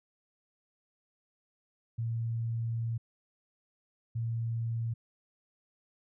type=tone bursts at uneven times; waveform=sine; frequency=115.1 Hz; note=A#2; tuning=22 cents flat; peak=-30 dBFS; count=2; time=1.98-2.98 / 4.15-4.94 s; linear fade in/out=10 ms; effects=none